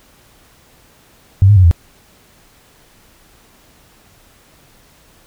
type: tone with pitch steps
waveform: sine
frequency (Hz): 96.9 / 103.6 / 92.8 / 84.4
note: G2 / G#2 / F#2 / E2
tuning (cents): -20 / -4 / +6 / +41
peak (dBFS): -4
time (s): 1.42-1.712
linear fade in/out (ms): 0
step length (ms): 73
effects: pink hiss -49 dBFS RMS until 5.26 s